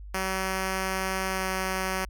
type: tone with pitch glide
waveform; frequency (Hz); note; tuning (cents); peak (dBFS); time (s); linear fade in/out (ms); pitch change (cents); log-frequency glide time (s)
5% pulse; 189.6 to 188.51; F#3 to F#3; +43 to +33; -16; 0.14-2.05; 5; -10; 1.29-1.47
effects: added 50 Hz sine -39 dBFS peak until 2.09 s